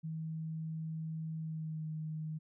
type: tone with pitch glide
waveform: sine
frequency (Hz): 159.7 to 156.32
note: D#3 to D#3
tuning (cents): +45 to +8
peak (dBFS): -37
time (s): 0.03-2.39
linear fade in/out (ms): 20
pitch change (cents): -37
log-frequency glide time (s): 1.38-1.87
effects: none